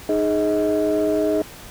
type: tone cluster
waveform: sine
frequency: 308.2 / 417.2 / 633 Hz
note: D#4 / G#4 / D#5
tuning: -16 / +8 / +30 cents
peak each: -20 dBFS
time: 0.09-1.42 s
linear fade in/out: 2 ms
effects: tanh soft clip ceiling -12 dBFS + pink hiss -40 dBFS RMS until 1.7 s